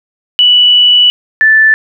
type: tone pair in turn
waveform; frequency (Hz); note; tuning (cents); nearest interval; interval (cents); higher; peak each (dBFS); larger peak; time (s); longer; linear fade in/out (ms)
sine; 2956 / 1757.6; F#7 / A6; -2 / -2; major sixth; 900; first; -3; neither; 0.39-1.1 / 1.41-1.74; first; 0
effects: none